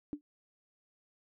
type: tone with exponential decay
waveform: sine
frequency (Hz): 293.7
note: D4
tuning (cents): 0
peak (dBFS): -30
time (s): 0.13-0.21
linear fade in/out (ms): 0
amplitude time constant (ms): 16
effects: none